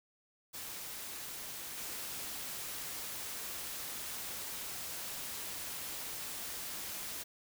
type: noise with level steps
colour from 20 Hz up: white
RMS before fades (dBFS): -44 / -42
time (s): 0.53-7.24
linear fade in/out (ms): 20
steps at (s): 1.77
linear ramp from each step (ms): 10
effects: none